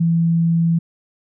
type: tone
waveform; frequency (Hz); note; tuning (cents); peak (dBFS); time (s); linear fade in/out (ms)
sine; 166.8; E3; +21; -13; 0-0.79; 10
effects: none